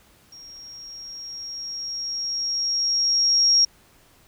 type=tone with level ramp; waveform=sine; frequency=5588 Hz; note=F8; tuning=in tune; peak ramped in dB=-41 to -13 dBFS; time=0.32-3.65 s; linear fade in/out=5 ms; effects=pink hiss -56 dBFS RMS until 4.27 s